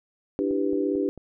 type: chord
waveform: sine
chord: E minor seventh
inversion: third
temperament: equal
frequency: 293.7 / 329.6 / 392 / 493.9 Hz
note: D4 / E4 / G4 / B4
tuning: 0 / 0 / 0 / 0 cents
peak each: -26 / -31 / -26 / -31 dBFS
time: 0.39-1.09 s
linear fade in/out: 0 ms
type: click train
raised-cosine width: 2 ms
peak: -28 dBFS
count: 4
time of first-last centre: 0.51-1.177 s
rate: 4.5 Hz
effects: none